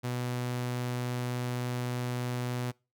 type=tone; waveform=sawtooth; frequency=123.47 Hz; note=B2; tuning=in tune; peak=-27 dBFS; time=0.03-2.72 s; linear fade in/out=20 ms; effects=noise-tail reverb RT60 0.3 s tail -25 dB re dry